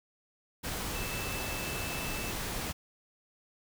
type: tone in noise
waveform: sine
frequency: 2637 Hz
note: E7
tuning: in tune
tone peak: -41 dBFS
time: 0.94-2.32 s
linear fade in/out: 20 ms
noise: pink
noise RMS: -36 dBFS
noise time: 0.63-2.73 s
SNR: -8 dB
effects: none